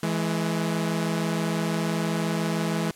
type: tone pair together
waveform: sawtooth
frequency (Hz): 164.81 / 210.9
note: E3 / G#3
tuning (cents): 0 / +27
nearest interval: major third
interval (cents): 427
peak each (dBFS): -22 / -24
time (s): 0.03-2.91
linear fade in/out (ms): 2
effects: white hiss -52 dBFS RMS until 2.95 s + low-pass 12000 Hz 12 dB/octave